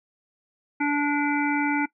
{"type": "harmonic tone", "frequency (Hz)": 290.5, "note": "D4", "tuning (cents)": -19, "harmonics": [1, 3, 5, 7, 8], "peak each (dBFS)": [-23, -28, -30, -31, -32], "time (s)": [0.8, 1.86], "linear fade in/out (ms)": 10, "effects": ["noise-tail reverb RT60 0.1 s tail -20 dB re dry"]}